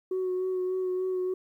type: tone with vibrato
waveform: sine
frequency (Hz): 370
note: F#4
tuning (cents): 0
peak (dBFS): -25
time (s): 0.11-1.34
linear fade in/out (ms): 5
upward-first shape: sine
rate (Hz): 3.4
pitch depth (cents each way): 19
effects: tanh soft clip ceiling -24 dBFS + 11-bit